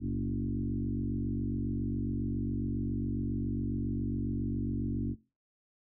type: tone with frequency modulation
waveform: sine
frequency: 174.61 Hz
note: F3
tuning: in tune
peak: -30 dBFS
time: 0-5.16 s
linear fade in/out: 50 ms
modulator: 47.3 Hz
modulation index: 2.8
effects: noise-tail reverb RT60 0.3 s tail -21 dB re dry